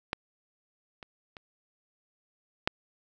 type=clicks; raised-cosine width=0.3 ms; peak=-13 / -27 / -28 / -8 dBFS; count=4; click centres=0.131 / 1.028 / 1.368 / 2.675 s; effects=none